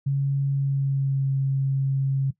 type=tone with pitch glide; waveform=sine; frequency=138.59 to 135.82 Hz; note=C#3 to C#3; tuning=0 to -35 cents; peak=-20 dBFS; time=0.06-2.31 s; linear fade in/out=10 ms; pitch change=-35 cents; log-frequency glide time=0.52-1.29 s; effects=noise-tail reverb RT60 0.1 s tail -17 dB re dry